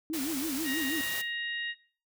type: tone with vibrato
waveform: sine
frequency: 293.1 Hz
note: D4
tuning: 3 cents flat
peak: -31 dBFS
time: 0.1-1.01 s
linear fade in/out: 0 ms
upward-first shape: sine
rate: 6.2 Hz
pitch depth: 210 cents each way
type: noise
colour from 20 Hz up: white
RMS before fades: -37 dBFS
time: 0.13-1.22 s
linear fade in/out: 10 ms
type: harmonic tone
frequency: 940 Hz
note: A#5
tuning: 14 cents sharp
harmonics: 2 / 3 / 4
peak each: -34 / -38 / -40 dBFS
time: 0.64-1.75 s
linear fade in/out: 50 ms
effects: noise-tail reverb RT60 0.4 s tail -18 dB re dry